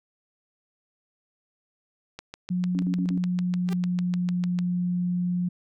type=click train; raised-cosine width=0.2 ms; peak=-20 dBFS; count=17; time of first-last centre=2.19-4.589 s; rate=6.67 Hz
type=tone with pitch glide; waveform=sine; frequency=180 to 177.93 Hz; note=F#3 to F3; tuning=-47 to +33 cents; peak=-23 dBFS; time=2.5-5.49 s; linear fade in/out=10 ms; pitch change=-20 cents; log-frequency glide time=2.94-4.57 s
type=tone bursts; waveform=sine; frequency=277.2 Hz; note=C#4; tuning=in tune; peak=-29 dBFS; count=4; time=2.75-3.176 s; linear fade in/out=0 ms; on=72 ms; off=46 ms
type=tone with exponential growth; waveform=sawtooth; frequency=394.4 Hz; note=G4; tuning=11 cents sharp; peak=-26 dBFS; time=3.65-3.73 s; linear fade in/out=0 ms; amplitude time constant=16 ms
effects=none